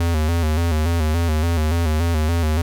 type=tone with vibrato; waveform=square; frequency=81 Hz; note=E2; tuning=30 cents flat; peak=-17 dBFS; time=0-2.62 s; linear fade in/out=5 ms; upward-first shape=square; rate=3.5 Hz; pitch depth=79 cents each way; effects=none